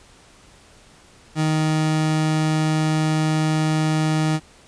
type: tone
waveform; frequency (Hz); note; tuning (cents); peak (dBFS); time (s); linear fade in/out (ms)
30% pulse; 156; D#3; +5; -15; 1.35-4.4; 50
effects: pink hiss -50 dBFS RMS until 4.67 s + resampled to 22050 Hz